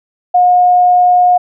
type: tone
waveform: sine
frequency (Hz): 719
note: F#5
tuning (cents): -50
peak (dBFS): -5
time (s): 0.34-1.38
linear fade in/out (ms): 10
effects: none